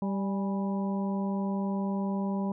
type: harmonic tone with a mistuned harmonic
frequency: 196 Hz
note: G3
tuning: in tune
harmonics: 1 / 2 / 3 / 4 / 5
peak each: -28 / -39 / -40 / -42 / -41 dBFS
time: 0.02-2.52 s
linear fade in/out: 2 ms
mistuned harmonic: 4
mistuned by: +71 cents
effects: none